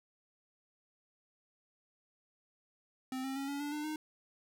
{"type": "tone with pitch steps", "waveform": "square", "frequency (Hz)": [259.7, 267.2, 274.8, 282.7, 290.8, 299.2, 307.8], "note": ["C4", "C4", "C#4", "C#4", "D4", "D4", "D#4"], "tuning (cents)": [-13, 36, -15, 34, -17, 32, -19], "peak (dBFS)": -37, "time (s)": [3.12, 3.96], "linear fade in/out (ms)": 2, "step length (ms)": 120, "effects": []}